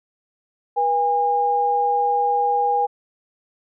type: tone pair together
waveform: sine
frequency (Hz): 484.3 / 813.2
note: B4 / G#5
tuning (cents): -34 / -37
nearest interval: major sixth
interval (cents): 897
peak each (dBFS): -24 / -17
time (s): 0.76-2.87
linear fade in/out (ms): 20
effects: none